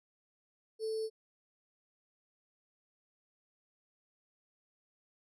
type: tone with sample-and-hold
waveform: sine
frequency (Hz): 440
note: A4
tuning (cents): 0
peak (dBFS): -33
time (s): 0.79-1.1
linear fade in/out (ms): 50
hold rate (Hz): 4900
effects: resampled to 22050 Hz